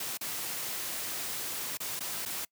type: noise with dropouts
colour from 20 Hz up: white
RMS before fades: -36 dBFS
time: 0-2.45 s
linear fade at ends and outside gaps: 5 ms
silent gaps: 0.174-0.21 / 1.773-1.802 / 1.994-2.005 / 2.254-2.258 s
effects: noise-tail reverb RT60 0.1 s tail -25 dB re dry + high-pass 100 Hz 12 dB/octave